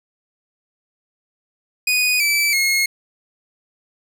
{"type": "tone with pitch steps", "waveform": "sawtooth", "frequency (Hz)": [2481, 2315, 2160], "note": ["D#7", "D7", "C#7"], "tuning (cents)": [-6, -25, -45], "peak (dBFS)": -12, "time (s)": [1.87, 2.86], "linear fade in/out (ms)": 5, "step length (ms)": 330, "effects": []}